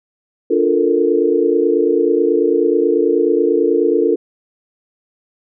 sine chord, Bb major seventh, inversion first, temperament just, 291.4 / 349.6 / 437 / 466.2 Hz, D4 / F4 / A4 / Bb4, -13 / +2 / -12 / 0 cents, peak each -19 / -16 / -16 / -17 dBFS, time 0.5-4.16 s, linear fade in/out 10 ms, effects none

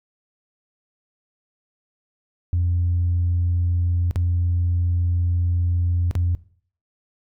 sine tone with dropouts, 87.3 Hz, F2, in tune, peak -16 dBFS, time 2.53-6.35 s, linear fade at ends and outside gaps 0 ms, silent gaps 4.11-4.159 / 6.111-6.153 s, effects noise-tail reverb RT60 0.5 s tail -18 dB re dry + tanh soft clip ceiling -14 dBFS

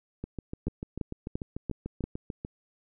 two click trains, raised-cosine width 3 ms, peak -22 / -18 dBFS, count 16 / 5, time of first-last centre 0.24-2.449 / 0.67-2.04 s, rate 6.79 / 2.92 Hz, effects none

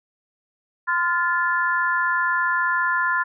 sine tone cluster, 1030 / 1404 / 1739 Hz, C6 / F6 / A6, -28 / +9 / -21 cents, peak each -23 dBFS, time 0.87-3.24 s, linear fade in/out 20 ms, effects none

